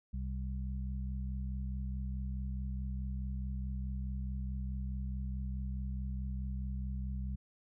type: harmonic tone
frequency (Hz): 64.7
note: C2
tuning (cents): -19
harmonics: 1 / 2 / 3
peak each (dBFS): -36 / -44 / -44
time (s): 0.13-7.36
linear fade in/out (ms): 10
effects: none